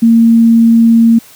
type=tone; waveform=sine; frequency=229.4 Hz; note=A#3; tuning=28 cents flat; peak=-3 dBFS; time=0.02-1.19 s; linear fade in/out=10 ms; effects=white hiss -39 dBFS RMS until 1.35 s